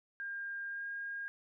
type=tone with pitch glide; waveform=sine; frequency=1606 to 1620 Hz; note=G6 to G#6; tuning=+41 to -43 cents; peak=-38 dBFS; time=0.2-1.28 s; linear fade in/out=0 ms; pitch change=+16 cents; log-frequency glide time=0.68-0.85 s; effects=none